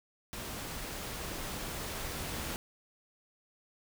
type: noise with level ramp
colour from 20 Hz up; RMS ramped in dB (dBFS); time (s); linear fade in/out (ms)
pink; -41 to -38; 0.33-2.56; 0
effects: none